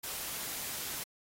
white noise, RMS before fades -39 dBFS, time 0.03-1.04 s, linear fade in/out 10 ms, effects AAC 48 kbps

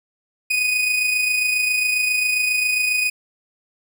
40% pulse tone with amplitude modulation, 2489 Hz, D#7, in tune, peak -15 dBFS, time 0.5-3.1 s, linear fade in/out 10 ms, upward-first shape sine, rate 27.4 Hz, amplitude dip 40%, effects none

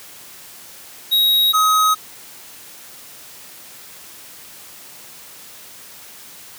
square tone pair in turn, 3803 / 1266.2 Hz, A#7 / D#6, +34 / +30 cents, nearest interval octave + perfect fifth, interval 1904 cents, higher first, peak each -13 dBFS, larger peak neither, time 1.11-1.53 / 1.53-1.95 s, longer neither, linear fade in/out 20 ms, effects white hiss -40 dBFS RMS until 6.58 s + high-pass 80 Hz 12 dB/octave

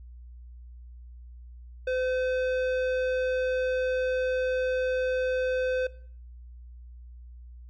square tone with low-pass filter, 511 Hz, C5, 41 cents flat, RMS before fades -28 dBFS, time 1.87-5.87 s, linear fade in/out 5 ms, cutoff 2500 Hz, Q 0.85, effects noise-tail reverb RT60 0.5 s tail -19 dB re dry + added 60 Hz sine -43 dBFS peak until 7.69 s

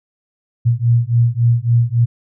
sine beating tone pair, 116.54 / 120.14 Hz, A#2 / B2, 0 / -47 cents, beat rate 3.6 Hz, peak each -14 dBFS, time 0.65-2.06 s, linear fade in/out 20 ms, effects none

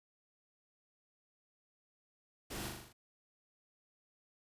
pink noise with echo, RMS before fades -44 dBFS, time 2.5-2.69 s, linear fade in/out 10 ms, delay 40 ms, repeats 6, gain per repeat -3 dB, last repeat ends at 2.93 s, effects resampled to 32000 Hz

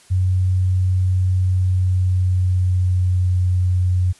sine tone with pitch glide, 92.5 to 90.96 Hz, F#2 to F#2, 0 to -29 cents, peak -14 dBFS, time 0.1-4.13 s, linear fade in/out 20 ms, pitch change -29 cents, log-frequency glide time 1.47-3.36 s, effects white hiss -50 dBFS RMS until 4.19 s + resampled to 24000 Hz

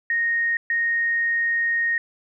sine tone bursts at uneven times, 1860 Hz, A#6, 4 cents flat, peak -19 dBFS, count 2, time 0.1-0.57 / 0.7-1.98 s, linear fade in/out 2 ms, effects none

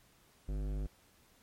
sine tone with hard clipping, 50.3 Hz, G1, 45 cents sharp, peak -36 dBFS, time 0.48-0.87 s, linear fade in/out 10 ms, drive 16 dB, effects pink hiss -66 dBFS RMS until 1.42 s + MP3 64 kbps

